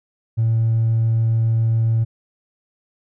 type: tone with hard clipping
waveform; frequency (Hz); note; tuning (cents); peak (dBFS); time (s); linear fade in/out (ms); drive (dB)
sine; 113.4; A#2; -47; -15; 0.37-2.05; 20; 1
effects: none